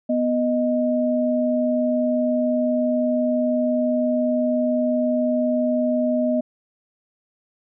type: tone pair together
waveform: sine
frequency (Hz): 246.9 / 621.1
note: B3 / D#5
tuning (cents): 0 / -3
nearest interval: octave + major third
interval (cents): 1597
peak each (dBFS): -20 / -21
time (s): 0.09-6.41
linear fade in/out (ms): 10
effects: none